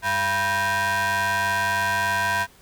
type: ring-modulated tone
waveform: 35% pulse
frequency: 293.7 Hz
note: D4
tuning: in tune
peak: -16 dBFS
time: 0.02-2.47 s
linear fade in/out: 50 ms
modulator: 1270 Hz
effects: pink hiss -53 dBFS RMS until 2.61 s